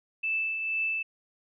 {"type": "tone with tremolo", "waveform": "sine", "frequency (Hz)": 2637, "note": "E7", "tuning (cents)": 0, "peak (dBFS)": -25, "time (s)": [0.23, 1.03], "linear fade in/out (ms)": 10, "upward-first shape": "triangle", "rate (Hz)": 2.1, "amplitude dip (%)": 45, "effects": []}